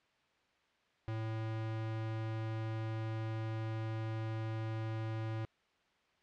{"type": "tone", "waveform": "square", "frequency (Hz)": 110.9, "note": "A2", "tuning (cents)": 14, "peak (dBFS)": -37, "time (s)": [1.08, 5.45], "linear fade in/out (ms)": 0, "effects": ["white hiss -72 dBFS RMS until 6.22 s", "low-pass 3000 Hz 12 dB/octave"]}